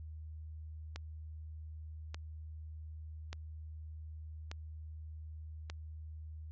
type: click train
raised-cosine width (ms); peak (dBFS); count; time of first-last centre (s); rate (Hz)
0.2; -26; 5; 0.96-5.699; 0.844
effects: added 78 Hz sine -44 dBFS peak until 6.51 s + resampled to 16000 Hz